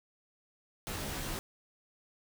pink noise with comb filter, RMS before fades -38 dBFS, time 0.87-1.39 s, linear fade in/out 0 ms, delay 17 ms, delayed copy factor -0.75, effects none

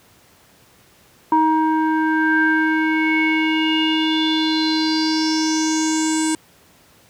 square tone with low-pass filter sweep, 315.4 Hz, D#4, 24 cents sharp, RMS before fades -18 dBFS, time 1.32-6.35 s, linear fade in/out 2 ms, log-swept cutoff 1000 to 8400 Hz, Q 6.7, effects pink hiss -52 dBFS RMS until 7.09 s + high-pass 80 Hz 12 dB/octave

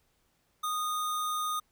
sine tone with sample-and-hold, 1237 Hz, D#6, 10 cents flat, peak -29 dBFS, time 0.63-1.6 s, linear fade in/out 10 ms, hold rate 4900 Hz, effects pink hiss -72 dBFS RMS until 1.71 s

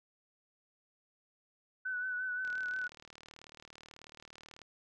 sine tone with vibrato, 1496 Hz, F#6, 19 cents sharp, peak -34 dBFS, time 1.85-2.88 s, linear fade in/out 10 ms, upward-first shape sine, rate 5.7 Hz, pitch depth 33 cents each way
click train, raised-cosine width 0.2 ms, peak -34 dBFS, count 84, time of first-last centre 2.45-4.617 s, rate 38.3 Hz
effects none

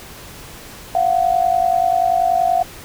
sine tone pair together, 689.6 / 740 Hz, F5 / F#5, -22 / 0 cents, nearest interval minor second, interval 122 cents, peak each -16 dBFS, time 0.95-2.63 s, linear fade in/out 2 ms, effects pink hiss -37 dBFS RMS until 2.84 s

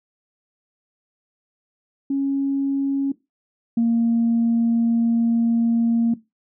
sine tone pair in turn, 275.5 / 231.7 Hz, C#4 / A#3, -11 / -10 cents, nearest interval minor third, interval 299 cents, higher first, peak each -18 / -14 dBFS, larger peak second, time 2.1-3.12 / 3.77-6.14 s, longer second, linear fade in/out 5 ms, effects noise-tail reverb RT60 0.2 s tail -17 dB re dry + tanh soft clip ceiling -12 dBFS

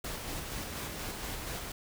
pink noise with tremolo, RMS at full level -38 dBFS, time 0.04-1.72 s, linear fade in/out 5 ms, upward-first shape square, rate 4.2 Hz, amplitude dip 25%, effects none

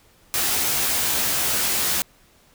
white noise with comb filter, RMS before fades -22 dBFS, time 0.34-2.02 s, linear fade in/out 0 ms, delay 15 ms, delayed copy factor +0.65, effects pink hiss -56 dBFS RMS until 2.54 s

